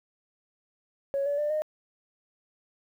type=tone with pitch steps; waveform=sine; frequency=554.4 / 573.6 / 593.5 / 614.1 Hz; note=C#5 / D5 / D5 / D#5; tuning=0 / -41 / +18 / -23 cents; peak=-24 dBFS; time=1.14-1.62 s; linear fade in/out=0 ms; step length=120 ms; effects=tanh soft clip ceiling -21 dBFS + 10-bit